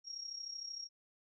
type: tone with amplitude modulation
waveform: sine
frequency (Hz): 5588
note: F8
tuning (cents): 0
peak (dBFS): -39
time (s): 0.04-0.89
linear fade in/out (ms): 50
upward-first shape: sine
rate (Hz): 33.1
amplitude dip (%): 70
effects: none